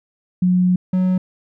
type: tone pair in turn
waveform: sine / triangle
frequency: 181.3 / 184.58 Hz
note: F#3 / F#3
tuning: -35 / -4 cents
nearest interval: unison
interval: 31 cents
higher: second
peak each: -12 dBFS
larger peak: neither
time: 0.42-0.76 / 0.93-1.18 s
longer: first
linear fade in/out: 5 ms
effects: none